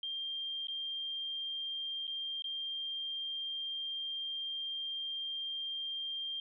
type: tone with dropouts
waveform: sine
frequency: 3188 Hz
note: G7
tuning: 28 cents sharp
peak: -36 dBFS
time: 0.03-6.4 s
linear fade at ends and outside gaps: 2 ms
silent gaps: 0.671-0.683 / 2.07-2.077 / 2.422-2.442 s
effects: none